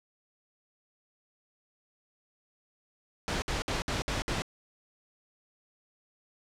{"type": "noise bursts", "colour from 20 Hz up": "pink", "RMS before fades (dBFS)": -31, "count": 6, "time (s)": [3.28, 4.42], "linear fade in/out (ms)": 0, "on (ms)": 140, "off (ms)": 60, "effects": ["low-pass 6000 Hz 12 dB/octave"]}